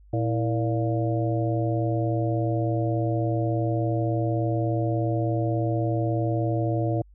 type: harmonic tone with a mistuned harmonic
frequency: 116.54 Hz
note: A#2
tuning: in tune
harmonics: 1 / 3 / 4 / 5 / 6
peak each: -24 / -28 / -34 / -31 / -33 dBFS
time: 0.13-7.02 s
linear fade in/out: 5 ms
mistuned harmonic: 3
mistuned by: -110 cents
effects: added 50 Hz sine -49 dBFS peak until 7.14 s